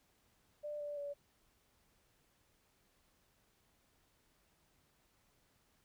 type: tone with pitch steps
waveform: sine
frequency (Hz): 593 / 585 / 573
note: D5 / D5 / D5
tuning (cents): +17 / -7 / -43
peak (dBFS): -40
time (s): 0.63-1.14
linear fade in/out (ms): 20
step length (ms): 170
effects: pink hiss -74 dBFS RMS until 5.84 s